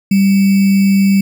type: tone with sample-and-hold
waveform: sine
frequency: 196 Hz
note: G3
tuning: in tune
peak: -7 dBFS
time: 0.11-1.21 s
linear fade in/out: 5 ms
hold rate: 2450 Hz
effects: none